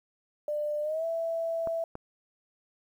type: tone with pitch glide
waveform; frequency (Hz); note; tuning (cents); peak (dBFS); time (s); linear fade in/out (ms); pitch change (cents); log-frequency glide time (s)
sine; 596 to 661.3; D5 to E5; +25 to +5; -28; 0.48-1.84; 2; +180; 0.82-1.05
type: clicks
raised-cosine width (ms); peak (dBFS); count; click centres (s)
1; -24; 2; 1.673 / 1.954
effects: 10-bit